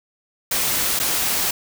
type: noise with dropouts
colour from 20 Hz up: white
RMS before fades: -21 dBFS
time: 0.51-1.51 s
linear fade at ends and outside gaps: 5 ms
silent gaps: 0.992-0.998 s
effects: none